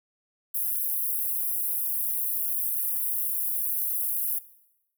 pink high-pass noise, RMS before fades -28 dBFS, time 0.54-4.39 s, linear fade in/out 10 ms, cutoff 11000 Hz, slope 48 dB/octave, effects noise-tail reverb RT60 0.9 s tail -18 dB re dry

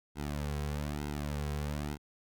sawtooth tone with flanger, 73.42 Hz, D2, in tune, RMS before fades -36 dBFS, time 0.15-1.98 s, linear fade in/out 50 ms, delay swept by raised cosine 1.7 to 3.4 ms, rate 1.1 Hz, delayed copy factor -1, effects none

